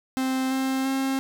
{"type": "tone with pitch steps", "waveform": "45% pulse", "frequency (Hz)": [261.6, 264.6, 267.7], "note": ["C4", "C4", "C4"], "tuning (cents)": [0, 20, 40], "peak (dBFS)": -23, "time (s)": [0.17, 1.19], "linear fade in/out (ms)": 0, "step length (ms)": 340, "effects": []}